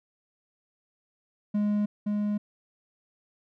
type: tone with echo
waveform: triangle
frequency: 207.7 Hz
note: G#3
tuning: in tune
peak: -21 dBFS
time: 1.54-1.86 s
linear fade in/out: 10 ms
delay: 520 ms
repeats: 1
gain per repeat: -2 dB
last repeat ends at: 2.38 s
effects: none